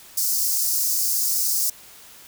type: high-pass noise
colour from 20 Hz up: white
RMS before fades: -22 dBFS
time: 0.17-1.7 s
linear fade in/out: 5 ms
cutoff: 4800 Hz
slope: 48 dB/octave
effects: white hiss -46 dBFS RMS until 2.27 s